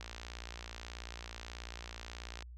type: click train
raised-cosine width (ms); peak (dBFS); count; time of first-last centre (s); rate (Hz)
0.2; -27; 142; 0.01-2.424; 58.4
effects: added 60 Hz sine -47 dBFS peak until 2.57 s